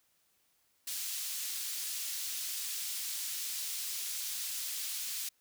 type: high-pass noise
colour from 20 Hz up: pink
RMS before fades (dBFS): -38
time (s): 0.87-5.29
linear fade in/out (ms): 5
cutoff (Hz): 4300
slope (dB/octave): 12
effects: white hiss -73 dBFS RMS until 5.4 s